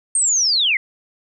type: linear sweep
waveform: sine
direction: down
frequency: 8690 to 1975.5 Hz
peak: -14 dBFS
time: 0.15-0.77 s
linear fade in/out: 2 ms
effects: none